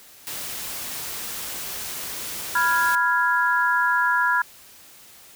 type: noise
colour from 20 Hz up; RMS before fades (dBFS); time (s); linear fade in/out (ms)
white; -32; 0.27-2.95; 0
type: chord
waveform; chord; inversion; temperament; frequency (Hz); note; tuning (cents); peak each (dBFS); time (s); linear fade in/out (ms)
sine; F diminished; second; equal; 987.8 / 1396.9 / 1661.2; Cb6 / F6 / Ab6; 0 / 0 / 0; -22; 2.55-4.42; 5
effects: white hiss -48 dBFS RMS until 5.35 s